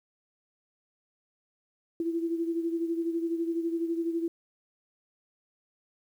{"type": "beating tone pair", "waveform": "sine", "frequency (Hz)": [332.3, 344.3], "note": ["E4", "F4"], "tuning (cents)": [14, -25], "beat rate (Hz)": 12, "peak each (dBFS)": [-28, -35], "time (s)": [2, 4.28], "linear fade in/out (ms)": 2, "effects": ["10-bit"]}